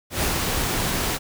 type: noise with ADSR envelope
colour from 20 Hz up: pink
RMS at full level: -22 dBFS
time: 0.1-1.19 s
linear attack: 120 ms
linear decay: 97 ms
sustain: -2 dB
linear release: 40 ms
effects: none